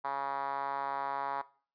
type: tone with band-pass filter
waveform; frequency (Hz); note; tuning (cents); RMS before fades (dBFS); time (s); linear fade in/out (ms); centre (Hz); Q
5% pulse; 138.59; C#3; 0; -35; 0.04-1.42; 10; 930; 3.4
effects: noise-tail reverb RT60 0.4 s tail -18 dB re dry + resampled to 11025 Hz